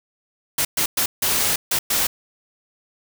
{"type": "noise bursts at uneven times", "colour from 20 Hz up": "white", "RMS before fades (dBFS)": -20, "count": 6, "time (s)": [[0.58, 0.65], [0.77, 0.86], [0.97, 1.06], [1.22, 1.56], [1.71, 1.79], [1.9, 2.07]], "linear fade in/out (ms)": 5, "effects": []}